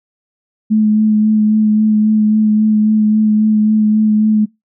sine tone with vibrato, 214.6 Hz, A3, 43 cents flat, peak -8 dBFS, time 0.7-4.46 s, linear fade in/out 20 ms, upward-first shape sine, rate 3.7 Hz, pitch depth 16 cents each way, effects noise-tail reverb RT60 0.2 s tail -25 dB re dry

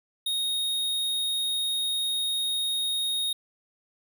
square tone, 3729 Hz, A#7, in tune, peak -26 dBFS, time 0.26-3.33 s, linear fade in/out 5 ms, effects none

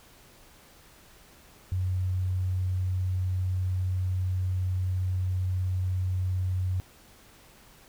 sine tone, 92.3 Hz, F#2, 4 cents flat, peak -25 dBFS, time 1.72-6.8 s, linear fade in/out 0 ms, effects pink hiss -55 dBFS RMS until 7.88 s

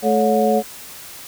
sine tone cluster, 217.2 / 433.6 / 558 / 723 Hz, A3 / A4 / C#5 / F#5, -22 / -25 / +11 / -40 cents, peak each -19 dBFS, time 0.02-0.63 s, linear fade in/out 50 ms, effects white hiss -37 dBFS RMS until 1.27 s

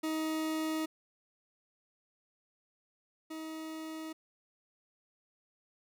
40% pulse tone pair in turn, 315.4 / 317.2 Hz, D#4 / D#4, +24 / +33 cents, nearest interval unison, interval 9 cents, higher second, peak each -31 / -39 dBFS, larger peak first, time 0.03-0.86 / 3.3-4.13 s, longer neither, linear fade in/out 10 ms, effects none

